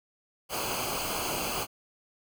pink noise with comb filter, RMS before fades -32 dBFS, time 0.49-1.67 s, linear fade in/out 50 ms, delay 0.54 ms, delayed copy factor -0.75, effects none

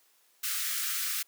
white high-pass noise, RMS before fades -32 dBFS, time 0.43-1.23 s, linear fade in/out 10 ms, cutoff 1200 Hz, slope 96 dB/octave, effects white hiss -66 dBFS RMS until 1.27 s + high-pass 300 Hz 12 dB/octave

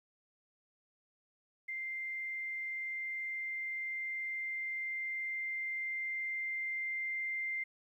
sine tone with level ramp, 2093 Hz, C7, in tune, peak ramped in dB -37 to -34 dBFS, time 1.68-7.64 s, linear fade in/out 10 ms, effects 12-bit

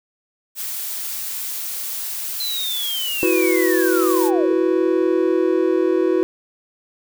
blue noise, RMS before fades -27 dBFS, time 0.55-4.31 s, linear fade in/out 50 ms
sine linear sweep, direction down, 4110 to 410 Hz, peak -23 dBFS, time 2.4-4.53 s, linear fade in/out 2 ms
triangle chord, E suspended second, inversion none, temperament equal, 329.6 / 370 / 493.9 Hz, E4 / F#4 / B4, 0 / 0 / 0 cents, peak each -17 / -16 / -21 dBFS, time 3.23-6.23 s, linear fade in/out 0 ms
effects none

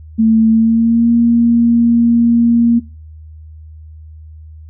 sine tone with pitch glide, 222.8 to 234.3 Hz, A3 to A#3, +22 to +9 cents, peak -7 dBFS, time 0.18-2.8 s, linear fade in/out 20 ms, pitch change +87 cents, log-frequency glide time 0.51-1.11 s, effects noise-tail reverb RT60 0.3 s tail -18 dB re dry + added 78 Hz sine -32 dBFS peak until 4.69 s

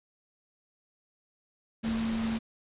sine tone in noise, 224.9 Hz, A3, 38 cents sharp, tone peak -28 dBFS, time 1.83-2.39 s, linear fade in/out 20 ms, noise pink, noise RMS -38 dBFS, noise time 1.83-2.39 s, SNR +7 dB, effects resampled to 8000 Hz

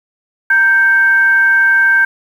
sine tone with frequency modulation, 1568 Hz, G6, in tune, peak -7 dBFS, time 0.5-2.05 s, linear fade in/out 5 ms, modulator 639 Hz, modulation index 0.27, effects 7-bit

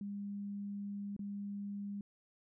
sine tone with dropouts, 201.9 Hz, G#3, 49 cents flat, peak -39 dBFS, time 0.01-2.01 s, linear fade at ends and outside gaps 2 ms, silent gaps 1.165-1.192 s, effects none

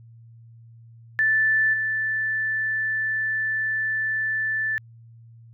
sine tone with level steps, 1758 Hz, A6, 2 cents flat, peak -17 / -22 dBFS, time 1.19-4.78 s, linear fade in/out 0 ms, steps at 1.73 s, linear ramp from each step 10 ms, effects added 115 Hz sine -45 dBFS peak until 5.53 s

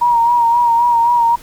sine tone with vibrato, 944 Hz, A#5, 22 cents sharp, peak -9 dBFS, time 0.01-1.36 s, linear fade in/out 10 ms, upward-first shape sine, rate 3.8 Hz, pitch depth 39 cents each way, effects pink hiss -40 dBFS RMS until 1.42 s

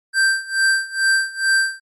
square tone with tremolo, 1569 Hz, G6, 1 cent sharp, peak -13 dBFS, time 0.13-1.8 s, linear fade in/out 50 ms, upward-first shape sine, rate 2.3 Hz, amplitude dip 90%, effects MP3 48 kbps

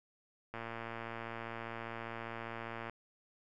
click train, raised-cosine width 0.5 ms, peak -27 dBFS, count 272, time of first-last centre 0.54-2.897 s, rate 115 Hz, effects none

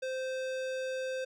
sine tone with hard clipping, 520 Hz, C5, 11 cents flat, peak -35 dBFS, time 0.02-1.25 s, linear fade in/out 10 ms, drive 18 dB, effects none

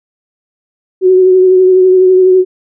sine tone with vibrato, 371.4 Hz, F#4, 7 cents sharp, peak -3 dBFS, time 1.01-2.45 s, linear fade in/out 50 ms, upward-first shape triangle, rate 12 Hz, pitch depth 29 cents each way, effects none

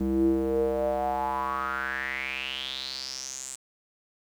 square tone with band-pass filter sweep, 66.1 Hz, C2, 18 cents sharp, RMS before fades -29 dBFS, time 0-3.56 s, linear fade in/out 10 ms, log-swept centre 260 to 8000 Hz, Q 6.8, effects 9-bit

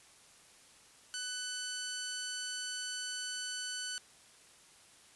10% pulse tone, 1500 Hz, F#6, 23 cents sharp, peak -29 dBFS, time 1.14-3.98 s, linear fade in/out 0 ms, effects white hiss -60 dBFS RMS until 5.15 s + resampled to 24000 Hz

